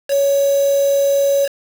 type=tone with quantisation; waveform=sine; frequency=558 Hz; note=C#5; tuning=11 cents sharp; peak=-12 dBFS; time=0.08-1.49 s; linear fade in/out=50 ms; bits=4; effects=none